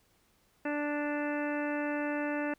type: harmonic tone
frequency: 293.7 Hz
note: D4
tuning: in tune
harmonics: 1 / 2 / 3 / 4 / 5 / 6 / 7 / 8 / 9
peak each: -33 / -36 / -41 / -47 / -42 / -41 / -47 / -54 / -45 dBFS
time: 0.65-2.54 s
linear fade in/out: 5 ms
effects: pink hiss -69 dBFS RMS until 2.58 s